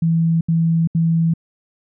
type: tone bursts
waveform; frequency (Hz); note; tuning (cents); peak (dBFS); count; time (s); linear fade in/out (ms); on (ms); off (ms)
sine; 164.81; E3; 0; -13; 3; 0.02-1.338; 5; 390; 74
effects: none